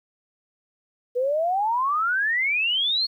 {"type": "exponential sweep", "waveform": "sine", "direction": "up", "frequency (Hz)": [480.6, 4395], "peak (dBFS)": -20, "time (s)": [1.15, 3.07], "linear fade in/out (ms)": 20, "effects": ["10-bit"]}